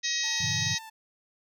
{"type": "harmonic tone", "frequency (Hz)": 635, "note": "D#5", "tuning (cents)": 35, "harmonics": [3, 4, 5, 6, 7, 8, 9, 10], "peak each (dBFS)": [-33, -38, -42, -32, -38, -34, -37, -34], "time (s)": [0.03, 0.79], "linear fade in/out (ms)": 20}
{"type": "tone with vibrato", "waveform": "sawtooth", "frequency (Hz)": 881, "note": "A5", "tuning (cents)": 2, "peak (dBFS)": -39, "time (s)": [0.23, 0.9], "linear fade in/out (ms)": 10, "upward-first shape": "sine", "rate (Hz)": 2.3, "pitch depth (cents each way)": 25}
{"type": "chord", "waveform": "sine", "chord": "G diminished seventh", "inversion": "none", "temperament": "equal", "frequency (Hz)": [98, 116.54, 138.59, 164.81], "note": ["G2", "Bb2", "Db3", "Fb3"], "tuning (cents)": [0, 0, 0, 0], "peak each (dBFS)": -37, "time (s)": [0.4, 0.75], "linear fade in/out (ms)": 10}
{"effects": []}